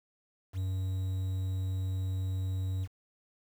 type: tone with quantisation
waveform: triangle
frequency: 94 Hz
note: F#2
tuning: 28 cents sharp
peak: -28 dBFS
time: 0.53-2.88 s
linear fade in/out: 50 ms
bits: 9
effects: none